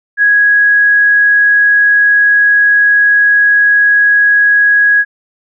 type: tone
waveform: sine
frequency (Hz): 1661.2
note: G#6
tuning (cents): 0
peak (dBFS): -5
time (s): 0.17-5.05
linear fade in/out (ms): 50
effects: none